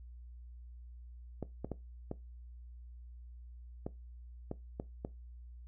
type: clicks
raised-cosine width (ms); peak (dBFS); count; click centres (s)
2; -24; 8; 1.427 / 1.646 / 1.717 / 2.114 / 3.865 / 4.514 / 4.799 / 5.049
effects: noise-tail reverb RT60 0.2 s tail -18 dB re dry + added 60 Hz sine -48 dBFS peak until 5.67 s